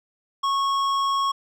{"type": "tone with hard clipping", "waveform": "triangle", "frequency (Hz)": 1100, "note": "C#6", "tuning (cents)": -14, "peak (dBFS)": -22, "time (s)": [0.43, 1.32], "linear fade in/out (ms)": 10, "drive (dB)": 14, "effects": []}